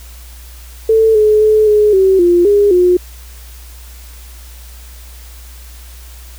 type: tone with pitch steps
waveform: sine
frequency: 444 / 426.5 / 430.7 / 420.9 / 382.2 / 349.3 / 408.3 / 358.8 Hz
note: A4 / G#4 / A4 / G#4 / G4 / F4 / G#4 / F4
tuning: +16 / +46 / -37 / +23 / -44 / 0 / -29 / +47 cents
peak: -6 dBFS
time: 0.89-2.97 s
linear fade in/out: 5 ms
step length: 260 ms
effects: added 60 Hz sine -32 dBFS peak until 6.38 s + white hiss -40 dBFS RMS until 6.38 s